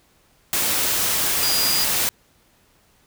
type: tone in noise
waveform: sine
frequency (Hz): 4861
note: D#8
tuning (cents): -41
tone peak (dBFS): -21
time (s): 1.43-1.84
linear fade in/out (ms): 0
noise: white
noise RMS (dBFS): -21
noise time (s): 0.53-2.09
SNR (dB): -3
effects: pink hiss -59 dBFS RMS until 3.06 s